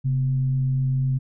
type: tone with frequency modulation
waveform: sine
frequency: 132.7 Hz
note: C3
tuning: 25 cents sharp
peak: -19 dBFS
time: 0.04-1.19 s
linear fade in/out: 20 ms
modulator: 108 Hz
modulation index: 0.24
effects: none